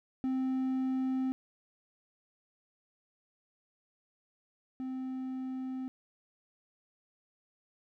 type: tone pair in turn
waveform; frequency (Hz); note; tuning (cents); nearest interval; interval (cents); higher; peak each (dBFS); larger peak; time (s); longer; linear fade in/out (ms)
triangle; 261 / 259.8; C4 / C4; -4 / -12; unison; 8; first; -27 / -33; first; 0.24-1.32 / 4.8-5.88; neither; 0
effects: none